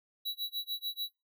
square tone with tremolo, 3919 Hz, B7, 14 cents flat, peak -33 dBFS, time 0.25-1.1 s, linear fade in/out 10 ms, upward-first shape sine, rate 6.8 Hz, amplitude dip 100%, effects noise-tail reverb RT60 0.2 s tail -17 dB re dry

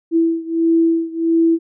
sine beating tone pair, 329.6 / 331.1 Hz, E4 / E4, 0 / +8 cents, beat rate 1.5 Hz, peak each -15 / -17 dBFS, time 0.11-1.59 s, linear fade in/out 50 ms, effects none

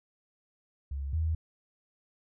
sine tone pair in turn, 69.3 / 80.13 Hz, C#2 / E2, 0 / -49 cents, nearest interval minor third, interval 251 cents, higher second, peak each -32 / -26 dBFS, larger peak second, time 0.91-1.13 / 1.13-1.35 s, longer neither, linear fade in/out 5 ms, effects none

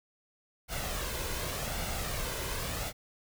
pink noise with flanger, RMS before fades -35 dBFS, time 0.68-2.93 s, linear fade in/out 50 ms, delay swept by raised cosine 1.4 to 2 ms, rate 0.87 Hz, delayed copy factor +0.5, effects none

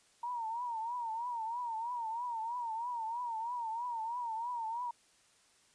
sine tone with vibrato, 932.3 Hz, A#5, in tune, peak -35 dBFS, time 0.23-4.91 s, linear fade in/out 5 ms, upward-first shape triangle, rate 3.1 Hz, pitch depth 120 cents each way, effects white hiss -67 dBFS RMS until 5.74 s + resampled to 22050 Hz

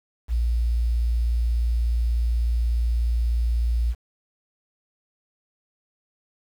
sine tone with quantisation, 58.27 Hz, A#1, in tune, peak -19 dBFS, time 0.28-3.95 s, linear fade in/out 50 ms, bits 8, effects none

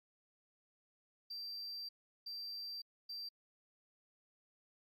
sine tone bursts at uneven times, 4699 Hz, D8, in tune, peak -40 dBFS, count 3, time 1.3-1.89 / 2.26-2.82 / 3.09-3.29 s, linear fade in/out 10 ms, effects tanh soft clip ceiling -42 dBFS + AAC 64 kbps

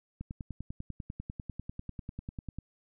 click train, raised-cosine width 5 ms, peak -26 dBFS, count 25, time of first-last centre 0.21-2.586 s, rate 10.1 Hz, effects none

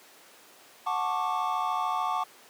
triangle chord, D major seventh, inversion first, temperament just, 734.2 / 881 / 1101.2 / 1174.7 Hz, F#5 / A5 / C#6 / D6, -14 / +2 / -12 / 0 cents, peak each -30 dBFS, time 0.86-2.24 s, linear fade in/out 10 ms, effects pink hiss -53 dBFS RMS until 2.49 s + high-pass 400 Hz 12 dB/octave

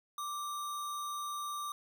sine tone with sample-and-hold, 1174.7 Hz, D6, in tune, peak -36 dBFS, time 0.18-1.72 s, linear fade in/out 2 ms, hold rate 4900 Hz, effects none

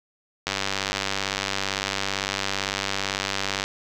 click train, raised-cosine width 0.2 ms, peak -7 dBFS, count 311, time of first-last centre 0.47-3.64 s, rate 97.8 Hz, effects none

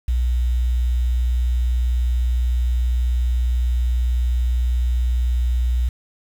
sine tone with quantisation, 60.9 Hz, B1, 24 cents flat, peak -16 dBFS, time 0.08-5.89 s, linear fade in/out 5 ms, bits 7, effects none

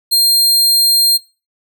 sawtooth tone, 4200 Hz, C8, 6 cents sharp, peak -6 dBFS, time 0.11-1.18 s, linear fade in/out 20 ms, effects noise-tail reverb RT60 0.3 s tail -19 dB re dry

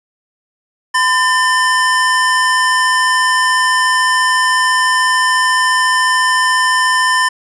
square tone pair together, 1015.7 / 1793 Hz, B5 / A6, +48 / +32 cents, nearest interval minor seventh, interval 984 cents, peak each -14 dBFS, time 0.94-7.29 s, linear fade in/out 10 ms, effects resampled to 24000 Hz + 8-bit

